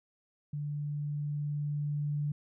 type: tone with level ramp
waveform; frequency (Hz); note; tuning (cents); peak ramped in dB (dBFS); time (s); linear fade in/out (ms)
sine; 146.83; D3; 0; -33 to -29; 0.53-2.32; 5
effects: none